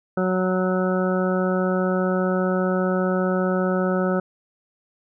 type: harmonic tone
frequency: 185 Hz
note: F#3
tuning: in tune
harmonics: 1 / 2 / 3 / 4 / 5 / 7 / 8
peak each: -22 / -25 / -25 / -33 / -37 / -30 / -33 dBFS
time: 0.17-4.2 s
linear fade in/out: 5 ms
effects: none